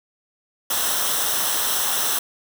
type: noise with comb filter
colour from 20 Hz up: white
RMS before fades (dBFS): -22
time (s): 0.7-2.19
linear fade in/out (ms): 5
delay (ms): 0.43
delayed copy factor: -0.65
effects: none